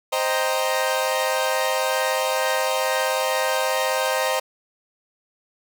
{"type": "chord", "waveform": "sawtooth", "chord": "C minor seventh", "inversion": "none", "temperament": "equal", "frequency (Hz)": [523.3, 622.3, 784, 932.3], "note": ["C5", "Eb5", "G5", "Bb5"], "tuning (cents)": [0, 0, 0, 0], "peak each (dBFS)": [-20, -22, -25, -23], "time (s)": [0.12, 4.4], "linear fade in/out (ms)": 10, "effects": []}